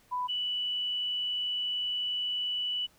sine tone pair in turn, 994 / 2963 Hz, B5 / F#7, +11 / +2 cents, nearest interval octave + perfect fifth, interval 1891 cents, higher second, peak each -29 / -29 dBFS, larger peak neither, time 0.11-0.28 / 0.28-2.87 s, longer second, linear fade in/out 20 ms, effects pink hiss -63 dBFS RMS until 2.98 s

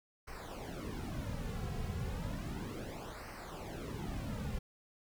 brown noise with flanger, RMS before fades -41 dBFS, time 0.27-4.59 s, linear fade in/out 10 ms, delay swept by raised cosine 0.28 to 3.38 ms, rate 0.33 Hz, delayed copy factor -0.8, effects none

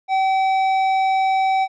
triangle tone with tanh clipping, 766 Hz, G5, 40 cents flat, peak -17 dBFS, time 0.08-1.68 s, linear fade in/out 50 ms, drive 14 dB, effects none

